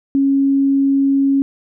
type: tone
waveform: sine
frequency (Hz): 274.8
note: C#4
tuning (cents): -15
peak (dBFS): -11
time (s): 0.15-1.42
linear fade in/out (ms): 0
effects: none